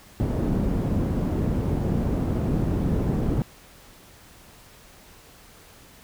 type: low-pass noise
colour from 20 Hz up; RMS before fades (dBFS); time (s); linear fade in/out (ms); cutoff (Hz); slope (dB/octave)
white; -24; 0.2-3.42; 0; 230; 12
effects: pink hiss -50 dBFS RMS until 6.03 s